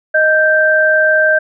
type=tone pair together; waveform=sine; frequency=622.3 / 1568.1 Hz; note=D#5 / G6; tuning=0 / 0 cents; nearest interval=octave + major third; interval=1600 cents; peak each=-12 / -10 dBFS; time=0.14-1.39 s; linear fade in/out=10 ms; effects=none